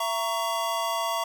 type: chord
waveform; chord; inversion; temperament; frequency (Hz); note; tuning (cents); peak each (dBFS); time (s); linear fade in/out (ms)
square; A# diminished; second; just; 671.3 / 932.3 / 1118.8; E5 / A#5 / C#6; +31 / 0 / +16; -31; 0-1.24; 5
effects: none